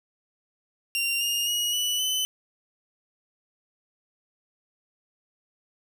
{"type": "tone with pitch steps", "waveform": "sawtooth", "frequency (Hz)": [2771, 2832, 2895, 2960, 3025], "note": ["F7", "F7", "F#7", "F#7", "F#7"], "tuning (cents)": [-14, 23, -38, 0, 38], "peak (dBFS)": -21, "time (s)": [0.95, 2.25], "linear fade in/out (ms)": 0, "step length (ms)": 260, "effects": []}